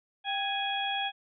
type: harmonic tone with a mistuned harmonic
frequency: 830.6 Hz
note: G#5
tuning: in tune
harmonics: 1 / 2 / 3 / 4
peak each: -32 / -37 / -37 / -33 dBFS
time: 0.24-1.12 s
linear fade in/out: 50 ms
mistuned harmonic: 1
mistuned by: -88 cents
effects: none